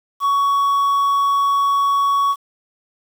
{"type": "tone with quantisation", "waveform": "triangle", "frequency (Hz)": 1120, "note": "C#6", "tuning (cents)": 18, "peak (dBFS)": -12, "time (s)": [0.2, 2.36], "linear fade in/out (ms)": 50, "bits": 7, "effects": []}